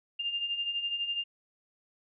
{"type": "beating tone pair", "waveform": "sine", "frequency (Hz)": [2794, 2806], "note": ["F7", "F7"], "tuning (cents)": [0, 8], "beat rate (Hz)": 12, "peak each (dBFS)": [-38, -31], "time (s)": [0.19, 1.24], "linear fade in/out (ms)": 10, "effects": []}